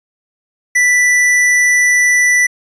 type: tone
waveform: square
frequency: 1975.5 Hz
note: B6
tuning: in tune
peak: -9 dBFS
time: 0.75-2.47 s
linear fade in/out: 10 ms
effects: resampled to 22050 Hz